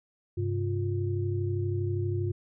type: tone cluster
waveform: sine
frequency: 99.8 / 132.3 / 353.5 Hz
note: G2 / C3 / F4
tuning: +32 / +20 / +21 cents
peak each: -28 / -35 / -33 dBFS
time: 0.37-2.32 s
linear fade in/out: 10 ms
effects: none